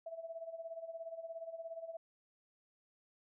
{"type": "tone with tremolo", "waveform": "sine", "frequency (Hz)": 659.3, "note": "E5", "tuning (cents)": 0, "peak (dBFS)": -40, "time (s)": [0.06, 1.97], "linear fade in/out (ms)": 5, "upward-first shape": "sine", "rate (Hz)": 17, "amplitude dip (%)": 75, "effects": []}